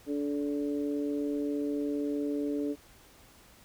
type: harmonic tone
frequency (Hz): 144.6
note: D3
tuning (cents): -27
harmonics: 2 / 3 / 4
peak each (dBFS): -30 / -35 / -42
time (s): 0.06-2.76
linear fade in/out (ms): 50
effects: pink hiss -57 dBFS RMS until 3.64 s